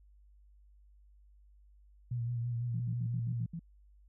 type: tone with vibrato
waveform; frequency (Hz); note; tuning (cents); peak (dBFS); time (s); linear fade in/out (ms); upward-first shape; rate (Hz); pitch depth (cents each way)
sine; 119.2; A#2; +39; -32; 2.11-3.46; 5; sine; 6; 41
type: tone bursts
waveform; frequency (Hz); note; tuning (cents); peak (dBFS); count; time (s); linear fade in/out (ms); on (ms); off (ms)
sine; 166.9; E3; +22; -37; 7; 2.74-3.594; 5; 62; 70
effects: added 50 Hz sine -58 dBFS peak until 4.08 s